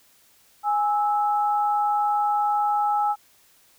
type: tone pair together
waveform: sine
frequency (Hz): 829.6 / 1309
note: G#5 / E6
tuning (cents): -2 / -13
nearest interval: minor sixth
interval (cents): 789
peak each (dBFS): -20 / -27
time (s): 0.63-3.16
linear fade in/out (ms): 50
effects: white hiss -58 dBFS RMS until 3.78 s